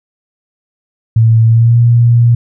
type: tone with pitch glide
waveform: sine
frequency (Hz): 113.1 to 118.52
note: A2 to A#2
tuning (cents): +48 to +29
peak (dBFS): -4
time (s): 1.16-2.35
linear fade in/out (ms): 5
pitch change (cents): +81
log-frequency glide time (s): 1.47-1.78
effects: none